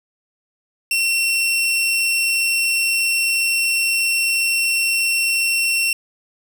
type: tone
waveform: sawtooth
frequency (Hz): 2717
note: F7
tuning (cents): -48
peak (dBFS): -13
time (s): 0.91-5.93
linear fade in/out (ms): 2
effects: none